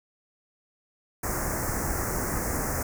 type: band-stop noise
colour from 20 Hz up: pink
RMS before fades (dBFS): -29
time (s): 1.23-2.83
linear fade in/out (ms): 5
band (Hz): 2000 to 5700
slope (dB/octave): 48
effects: none